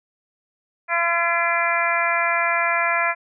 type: harmonic tone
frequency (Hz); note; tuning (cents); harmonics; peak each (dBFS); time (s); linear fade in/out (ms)
340; F4; -46; 2 / 3 / 4 / 5 / 6 / 7; -25 / -25 / -25 / -25 / -25 / -25; 0.88-3.15; 50
effects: none